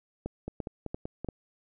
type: two click trains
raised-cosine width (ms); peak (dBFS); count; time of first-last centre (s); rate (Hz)
2; -22 / -20; 5 / 4; 0.48-1.246 / 0.26-1.287; 5.22 / 2.92
effects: none